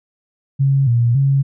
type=tone with pitch steps; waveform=sine; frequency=137.1 / 118.5 / 137.5 Hz; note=C#3 / A#2 / C#3; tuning=-19 / +29 / -14 cents; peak=-11 dBFS; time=0.59-1.43 s; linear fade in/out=20 ms; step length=280 ms; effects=none